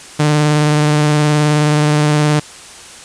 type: tone with vibrato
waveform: sawtooth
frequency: 149.9 Hz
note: D3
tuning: 36 cents sharp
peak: -6 dBFS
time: 0.19-2.4 s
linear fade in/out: 10 ms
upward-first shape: sine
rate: 19 Hz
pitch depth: 21 cents each way
effects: white hiss -35 dBFS RMS until 3.04 s + resampled to 22050 Hz